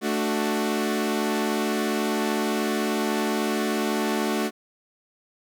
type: chord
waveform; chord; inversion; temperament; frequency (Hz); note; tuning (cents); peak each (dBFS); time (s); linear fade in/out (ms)
sawtooth; D major; second; equal; 220 / 293.7 / 370; A3 / D4 / F#4; 0 / 0 / 0; -22 / -25 / -24; 0.01-4.51; 50
effects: none